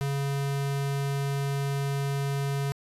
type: tone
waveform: square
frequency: 139.5 Hz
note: C#3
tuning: 11 cents sharp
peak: -27 dBFS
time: 0.01-2.72 s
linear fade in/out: 0 ms
effects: resampled to 32000 Hz